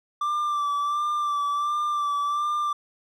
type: tone with vibrato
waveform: triangle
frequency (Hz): 1174.7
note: D6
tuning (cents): 0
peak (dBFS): -21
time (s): 0.21-2.73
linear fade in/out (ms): 5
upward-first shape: sine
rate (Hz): 1.4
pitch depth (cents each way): 33
effects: none

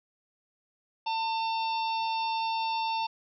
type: harmonic tone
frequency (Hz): 899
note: A5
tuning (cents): +37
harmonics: 1 / 3 / 4 / 5 / 6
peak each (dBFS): -28 / -38 / -40 / -42 / -44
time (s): 1.06-3.07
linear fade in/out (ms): 10
effects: none

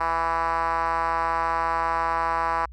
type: tone with band-pass filter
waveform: 5% pulse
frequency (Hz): 165.4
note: E3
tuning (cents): +6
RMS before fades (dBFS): -24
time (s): 0-2.66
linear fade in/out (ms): 10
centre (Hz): 1000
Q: 3
effects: added 60 Hz sine -39 dBFS peak until 2.72 s + MP3 64 kbps

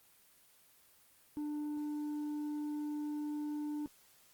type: tone with tanh clipping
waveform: sine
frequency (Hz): 297.4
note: D4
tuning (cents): +22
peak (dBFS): -37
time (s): 1.37-3.86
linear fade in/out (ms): 0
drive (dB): 4
effects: white hiss -65 dBFS RMS until 4.33 s + Opus 24 kbps

